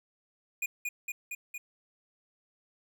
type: tone with echo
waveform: square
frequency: 2449 Hz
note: D#7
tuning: 28 cents flat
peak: -30 dBFS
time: 0.62-0.66 s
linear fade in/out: 5 ms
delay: 230 ms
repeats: 4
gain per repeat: -2 dB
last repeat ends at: 1.58 s
effects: none